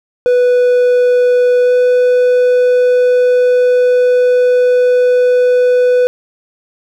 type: tone with pitch glide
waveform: triangle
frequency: 493.9 to 496.8 Hz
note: B4 to B4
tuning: 0 to +10 cents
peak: -5 dBFS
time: 0.26-6.07 s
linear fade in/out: 0 ms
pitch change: +10 cents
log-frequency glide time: 1.63-1.72 s
effects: none